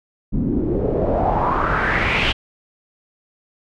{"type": "noise with low-pass filter sweep", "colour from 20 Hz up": "pink", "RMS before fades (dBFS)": -19, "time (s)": [0.32, 2.33], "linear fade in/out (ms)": 20, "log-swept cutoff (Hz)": [220, 3100], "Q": 4.2, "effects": []}